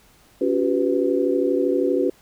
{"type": "tone cluster", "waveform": "sine", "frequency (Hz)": [281, 356.6, 389.2, 497.8], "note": ["C#4", "F4", "G4", "B4"], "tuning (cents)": [24, 36, -12, 14], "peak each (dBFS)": -23, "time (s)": [0.41, 2.1], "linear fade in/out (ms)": 5, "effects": ["pink hiss -55 dBFS RMS until 2.21 s"]}